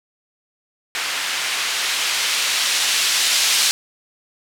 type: noise with low-pass filter sweep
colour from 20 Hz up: violet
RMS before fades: -20 dBFS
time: 0.95-3.71 s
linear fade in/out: 0 ms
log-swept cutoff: 2100 to 4100 Hz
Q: 0.79
effects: none